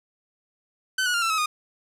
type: tone with pitch steps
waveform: sawtooth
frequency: 1523 / 1459.3 / 1398.2 / 1339.7 / 1283.6 / 1229.9 Hz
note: F#6 / F#6 / F6 / E6 / E6 / D#6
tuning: +50 / -24 / +2 / +28 / -46 / -20 cents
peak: -18 dBFS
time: 0.98-1.46 s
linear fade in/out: 5 ms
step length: 80 ms
effects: low-pass 11000 Hz 12 dB/octave + 10-bit